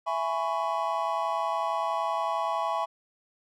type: chord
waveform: triangle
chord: C# minor seventh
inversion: first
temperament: just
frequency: 665.2 / 831.5 / 997.9 / 1108.7 Hz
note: E5 / G#5 / B5 / C#6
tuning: +16 / +2 / +18 / 0 cents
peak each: -30 dBFS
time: 0.06-2.86 s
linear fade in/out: 20 ms
effects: none